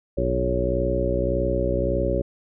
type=harmonic tone with a mistuned harmonic; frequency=61.74 Hz; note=B1; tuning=in tune; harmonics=1 / 2 / 3 / 4 / 5 / 6 / 7 / 9; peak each=-26 / -30 / -32 / -33 / -31 / -28 / -30 / -25 dBFS; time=0.17-2.22 s; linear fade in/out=10 ms; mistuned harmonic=1; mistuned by=-57 cents; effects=none